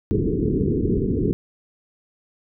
white low-pass noise, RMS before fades -21 dBFS, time 0.11-1.33 s, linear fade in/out 0 ms, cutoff 440 Hz, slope 96 dB/octave, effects none

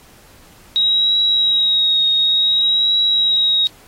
sine tone with vibrato, 3808 Hz, A#7, 36 cents sharp, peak -12 dBFS, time 0.76-3.67 s, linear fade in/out 0 ms, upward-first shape triangle, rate 0.56 Hz, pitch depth 34 cents each way, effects pink hiss -47 dBFS RMS until 3.87 s + AAC 48 kbps

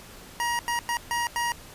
25% pulse tone bursts at uneven times, 949 Hz, A#5, 31 cents sharp, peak -21 dBFS, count 5, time 0.4-0.59 / 0.68-0.79 / 0.89-0.97 / 1.11-1.27 / 1.36-1.52 s, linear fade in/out 0 ms, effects pink hiss -46 dBFS RMS until 1.74 s + resampled to 32000 Hz

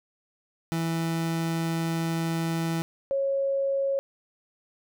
30% pulse / sine tone pair in turn, 164.81 / 548.6 Hz, E3 / C#5, 0 / -18 cents, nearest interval octave + major sixth, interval 2082 cents, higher second, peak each -23 dBFS, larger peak neither, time 0.72-2.82 / 3.11-3.99 s, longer first, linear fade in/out 0 ms, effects none

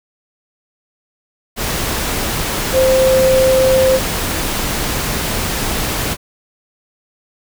sine tone in noise, 523.3 Hz, C5, in tune, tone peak -9 dBFS, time 2.72-4 s, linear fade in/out 50 ms, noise pink, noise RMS -19 dBFS, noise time 1.56-6.17 s, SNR +7 dB, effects none

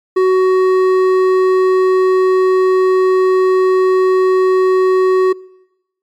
triangle tone with hard clipping, 373.3 Hz, F#4, 15 cents sharp, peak -10 dBFS, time 0.16-5.33 s, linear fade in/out 10 ms, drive 12 dB, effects noise-tail reverb RT60 1.0 s tail -25 dB re dry + MP3 96 kbps

